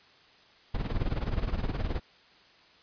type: noise with tremolo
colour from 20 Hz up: brown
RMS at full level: -27 dBFS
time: 0.74-2 s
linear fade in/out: 10 ms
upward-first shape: sine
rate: 19 Hz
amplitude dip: 75%
effects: white hiss -58 dBFS RMS until 2.82 s + resampled to 11025 Hz